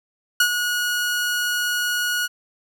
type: tone with ADSR envelope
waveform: sawtooth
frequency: 1453 Hz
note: F#6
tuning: 32 cents flat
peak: -9 dBFS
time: 0.4-2.28 s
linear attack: 4 ms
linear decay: 75 ms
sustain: -8 dB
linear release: 30 ms
effects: none